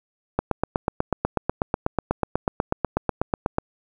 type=click train; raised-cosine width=1 ms; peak=-6 dBFS; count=27; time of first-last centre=0.39-3.584 s; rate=8.14 Hz; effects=8-bit